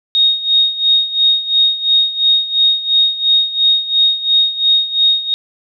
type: tone with tremolo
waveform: sine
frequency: 3729 Hz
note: A#7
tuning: in tune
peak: -7 dBFS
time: 0.15-5.34 s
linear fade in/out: 0 ms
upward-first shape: sine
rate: 2.9 Hz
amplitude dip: 80%
effects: none